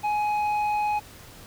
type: tone with low-pass filter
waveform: square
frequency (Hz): 838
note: G#5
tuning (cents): +15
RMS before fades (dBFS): -25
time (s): 0.03-1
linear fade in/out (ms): 20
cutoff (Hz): 1800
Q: 2.3
effects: added 102 Hz sine -54 dBFS peak until 1.46 s + pink hiss -47 dBFS RMS until 1.46 s